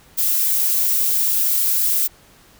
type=noise; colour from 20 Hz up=violet; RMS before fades=-18 dBFS; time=0.17-2.08 s; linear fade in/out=20 ms; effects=pink hiss -50 dBFS RMS until 2.59 s